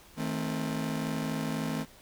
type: chord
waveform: 40% pulse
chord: A diminished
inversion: second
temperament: just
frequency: 158.4 / 220 / 264 Hz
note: Eb3 / A3 / C4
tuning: +31 / 0 / +16 cents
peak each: -34 dBFS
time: 0.16-1.86 s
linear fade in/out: 50 ms
effects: pink hiss -55 dBFS RMS until 2.01 s